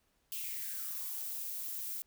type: noise with high-pass filter sweep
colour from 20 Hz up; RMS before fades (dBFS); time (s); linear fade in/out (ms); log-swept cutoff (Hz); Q
violet; -40; 0.32-2.02; 0; 2900 to 240; 5
effects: pink hiss -75 dBFS RMS until 2.06 s